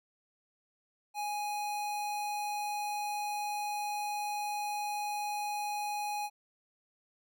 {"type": "tone", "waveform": "square", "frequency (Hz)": 830.6, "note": "G#5", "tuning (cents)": 0, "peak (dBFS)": -34, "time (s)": [1.14, 6.3], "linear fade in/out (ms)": 50, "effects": []}